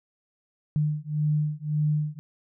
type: beating tone pair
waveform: sine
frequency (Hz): 150 / 151.8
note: D3 / D#3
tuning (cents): +37 / -42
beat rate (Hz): 1.8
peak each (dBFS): -26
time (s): 0.76-2.19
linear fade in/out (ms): 0
effects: none